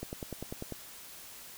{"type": "click train", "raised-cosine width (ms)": 2, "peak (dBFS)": -24, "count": 8, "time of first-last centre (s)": [0.03, 0.723], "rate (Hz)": 10.1, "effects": ["white hiss -49 dBFS RMS until 1.57 s"]}